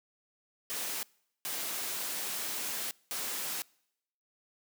white noise bursts at uneven times, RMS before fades -36 dBFS, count 3, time 0.7-1.03 / 1.45-2.91 / 3.11-3.62 s, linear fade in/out 0 ms, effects noise-tail reverb RT60 0.8 s tail -26 dB re dry + high-pass 200 Hz 12 dB/octave

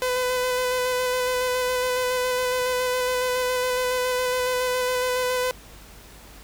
sawtooth tone with vibrato, 503 Hz, B4, 32 cents sharp, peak -18 dBFS, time 0.02-5.51 s, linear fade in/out 0 ms, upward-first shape square, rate 7.2 Hz, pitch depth 13 cents each way, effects added 50 Hz sine -48 dBFS peak until 6.43 s + pink hiss -47 dBFS RMS until 6.43 s

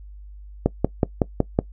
click train, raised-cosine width 2 ms, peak -3 dBFS, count 6, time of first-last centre 0.66-1.589 s, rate 5.38 Hz, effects noise-tail reverb RT60 0.1 s tail -20 dB re dry + added 50 Hz sine -38 dBFS peak until 1.72 s

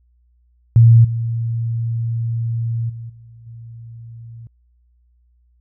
sine tone with level steps, 115.5 Hz, A#2, 16 cents flat, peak -5 / -18 / -28 / -39 / -33 dBFS, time 0.76-4.47 s, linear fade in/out 0 ms, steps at 1.04 / 2.89 / 3.09 / 3.46 s, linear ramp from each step 10 ms, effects added 60 Hz sine -54 dBFS peak until 5.6 s

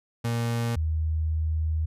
35% pulse / sine tone pair in turn, 117.2 / 79 Hz, A#2 / D#2, +10 / +27 cents, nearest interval perfect fifth, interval 683 cents, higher first, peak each -23 dBFS, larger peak neither, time 0.24-0.76 / 0.76-1.86 s, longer second, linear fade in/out 10 ms, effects resampled to 32000 Hz

